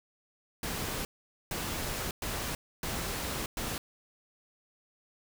pink noise bursts at uneven times, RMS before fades -35 dBFS, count 5, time 0.63-1.05 / 1.51-2.11 / 2.22-2.55 / 2.83-3.46 / 3.57-3.78 s, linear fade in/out 2 ms, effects none

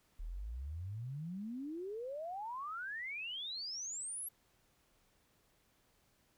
sine exponential sweep, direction up, 36.79 to 11610 Hz, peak -40 dBFS, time 0.19-4.29 s, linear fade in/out 10 ms, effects pink hiss -73 dBFS RMS until 6.37 s

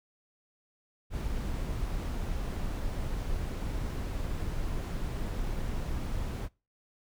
brown noise, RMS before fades -33 dBFS, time 1.1-6.49 s, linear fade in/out 50 ms, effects noise-tail reverb RT60 0.3 s tail -24 dB re dry

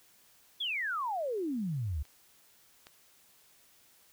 sine exponential sweep, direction down, 3520 to 66.3 Hz, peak -31 dBFS, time 0.6-2.03 s, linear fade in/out 10 ms
clicks, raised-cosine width 0.2 ms, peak -41 / -32 dBFS, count 2, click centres 2.053 / 2.869 s
effects white hiss -63 dBFS RMS until 4.12 s

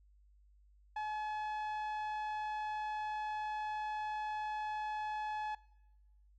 sawtooth tone with low-pass filter, 853 Hz, G#5, 46 cents sharp, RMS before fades -39 dBFS, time 0.96-5.55 s, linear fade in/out 5 ms, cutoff 1900 Hz, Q 0.51, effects noise-tail reverb RT60 1.0 s tail -22 dB re dry + added 50 Hz sine -62 dBFS peak until 6.38 s

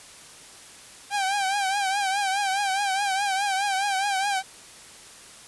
sawtooth tone with vibrato, 788 Hz, G5, 9 cents sharp, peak -19 dBFS, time 1.1-4.43 s, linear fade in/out 50 ms, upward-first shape triangle, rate 4.8 Hz, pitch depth 91 cents each way, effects white hiss -46 dBFS RMS until 5.47 s + resampled to 24000 Hz

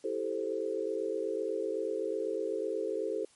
sine chord, A minor seventh, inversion second, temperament equal, 329.6 / 392 / 440 / 523.3 Hz, E4 / G4 / A4 / C5, 0 / 0 / 0 / 0 cents, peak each -39 / -36 / -34 / -37 dBFS, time 0.04-3.25 s, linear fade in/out 5 ms, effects white hiss -63 dBFS RMS until 3.35 s + MP3 48 kbps

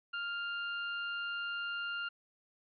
30% pulse tone, 1400 Hz, F6, 4 cents sharp, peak -33 dBFS, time 0.13-2.09 s, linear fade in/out 10 ms, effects resampled to 11025 Hz

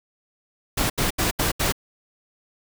pink noise bursts, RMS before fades -22 dBFS, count 5, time 0.77-1.724 s, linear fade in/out 10 ms, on 130 ms, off 76 ms, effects none

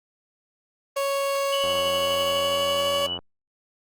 30% pulse tone with pitch glide, 554.4 to 564.1 Hz, C#5 to C#5, 0 to +30 cents, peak -20 dBFS, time 0.96-3.07 s, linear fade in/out 10 ms, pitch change +30 cents, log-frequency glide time 1.88-2.87 s
sine tone with tremolo, 2956 Hz, F#7, 2 cents flat, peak -25 dBFS, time 1.52-3.18 s, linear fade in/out 10 ms, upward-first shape sine, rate 12 Hz, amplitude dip 45%
click train, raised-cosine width 1 ms, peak -23 dBFS, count 137, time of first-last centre 1.64-3.189 s, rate 87.8 Hz
effects Opus 24 kbps

